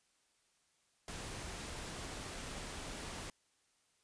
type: noise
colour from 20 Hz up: pink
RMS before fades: -45 dBFS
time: 1.08-3.3 s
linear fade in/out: 2 ms
effects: white hiss -75 dBFS RMS until 4.03 s + resampled to 22050 Hz